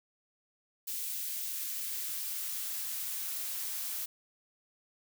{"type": "noise with high-pass filter sweep", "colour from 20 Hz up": "blue", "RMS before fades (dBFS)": -37, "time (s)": [0.87, 4.06], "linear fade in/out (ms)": 10, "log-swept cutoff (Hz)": [2500, 440], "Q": 0.75, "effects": []}